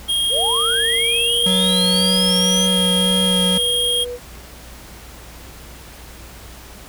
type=tone; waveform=square; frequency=3245 Hz; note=G#7; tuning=41 cents flat; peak=-17 dBFS; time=0.08-4.05 s; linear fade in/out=20 ms
type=linear sweep; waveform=sine; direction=up; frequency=415.3 to 6230 Hz; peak=-22 dBFS; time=0.29-2.68 s; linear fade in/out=50 ms
type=tone with pitch glide; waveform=sine; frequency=463.5 to 488 Hz; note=A#4 to B4; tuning=-10 to -21 cents; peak=-25 dBFS; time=0.32-4.19 s; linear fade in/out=50 ms; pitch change=+89 cents; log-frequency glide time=0.93-1.84 s
type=tone with vibrato; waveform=square; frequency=184.8 Hz; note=F#3; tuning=2 cents flat; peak=-19 dBFS; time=1.46-3.58 s; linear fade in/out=5 ms; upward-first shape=sine; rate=1.9 Hz; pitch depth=16 cents each way
effects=added 59 Hz sine -40 dBFS peak until 6.88 s + pink hiss -40 dBFS RMS until 6.88 s